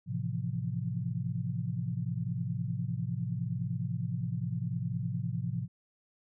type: chord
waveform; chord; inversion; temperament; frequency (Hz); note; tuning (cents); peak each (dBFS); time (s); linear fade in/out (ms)
sine; F major seventh; first; equal; 110 / 130.81 / 164.81 / 174.61; A2 / C3 / E3 / F3; 0 / 0 / 0 / 0; -36 / -35 / -39 / -37; 0.06-5.68; 50
effects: none